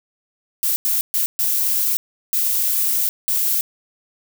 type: noise bursts at uneven times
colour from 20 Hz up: violet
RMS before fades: -19 dBFS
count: 6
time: 0.63-0.76 / 0.85-1.01 / 1.14-1.26 / 1.39-1.97 / 2.33-3.09 / 3.28-3.61 s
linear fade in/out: 0 ms
effects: none